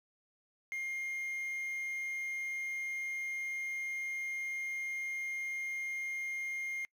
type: tone with quantisation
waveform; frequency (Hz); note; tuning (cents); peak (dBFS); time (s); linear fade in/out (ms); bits
triangle; 2123; C7; +25; -34; 0.72-6.85; 0; 10
effects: noise-tail reverb RT60 0.1 s tail -26 dB re dry